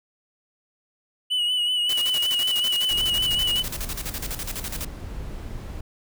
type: tone with vibrato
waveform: triangle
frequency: 2945 Hz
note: F#7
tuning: 9 cents flat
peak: -19 dBFS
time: 1.3-3.63 s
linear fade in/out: 20 ms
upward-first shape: sine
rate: 5.3 Hz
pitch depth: 42 cents each way
type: noise with tremolo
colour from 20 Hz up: white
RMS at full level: -31 dBFS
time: 1.89-4.85 s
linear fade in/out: 5 ms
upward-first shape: square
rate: 12 Hz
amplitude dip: 75%
type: noise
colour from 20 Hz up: brown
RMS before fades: -34 dBFS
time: 2.91-5.81 s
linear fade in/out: 5 ms
effects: none